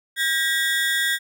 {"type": "ring-modulated tone", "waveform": "30% pulse", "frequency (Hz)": 1760, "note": "A6", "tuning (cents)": 0, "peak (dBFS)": -14, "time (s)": [0.16, 1.19], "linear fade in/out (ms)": 50, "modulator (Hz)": 152, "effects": []}